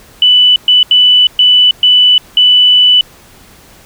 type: tone bursts at uneven times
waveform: sine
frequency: 2981 Hz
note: F#7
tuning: 12 cents sharp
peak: -3 dBFS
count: 6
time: 0.22-0.56 / 0.68-0.83 / 0.91-1.27 / 1.39-1.71 / 1.83-2.18 / 2.37-3.01 s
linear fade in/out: 2 ms
effects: pink hiss -40 dBFS RMS until 3.85 s